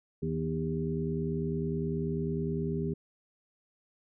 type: harmonic tone with a mistuned harmonic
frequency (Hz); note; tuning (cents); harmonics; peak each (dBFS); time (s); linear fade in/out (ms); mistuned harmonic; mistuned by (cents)
80; D#2; +49; 1 / 2 / 3 / 4 / 5; -40 / -32 / -36 / -44 / -35; 0.22-2.94; 10; 4; -59
effects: none